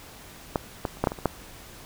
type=clicks; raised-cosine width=1 ms; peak=-9 / -12 / -30 / -8 / -6 / -18 / -25 / -7 dBFS; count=8; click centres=0.558 / 0.852 / 0.971 / 1.04 / 1.072 / 1.119 / 1.188 / 1.257 s; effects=pink hiss -46 dBFS RMS until 1.85 s